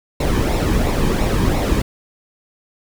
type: noise with flanger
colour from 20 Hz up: brown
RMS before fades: -17 dBFS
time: 0.2-1.82 s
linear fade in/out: 5 ms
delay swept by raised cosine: 0.63 to 1.48 ms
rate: 2.9 Hz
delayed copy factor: -0.55
effects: none